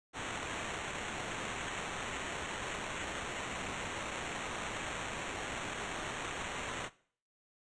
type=noise with sample-and-hold; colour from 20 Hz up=blue; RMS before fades=-40 dBFS; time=0.13-6.9 s; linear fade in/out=50 ms; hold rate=4900 Hz; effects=noise-tail reverb RT60 0.5 s tail -19 dB re dry + resampled to 22050 Hz